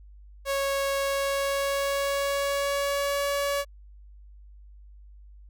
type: tone with pitch glide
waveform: sawtooth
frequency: 552 to 565.9 Hz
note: C#5 to C#5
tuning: -7 to +36 cents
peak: -21 dBFS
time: 0.45-3.65 s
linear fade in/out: 50 ms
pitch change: +43 cents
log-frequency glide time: 0.99-3.26 s
effects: added 50 Hz sine -46 dBFS peak until 5.49 s